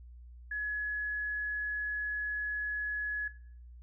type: tone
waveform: sine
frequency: 1692 Hz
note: G#6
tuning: 32 cents sharp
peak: -33 dBFS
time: 0.51-3.28 s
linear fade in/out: 5 ms
effects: noise-tail reverb RT60 0.6 s tail -17 dB re dry + added 60 Hz sine -48 dBFS peak until 3.82 s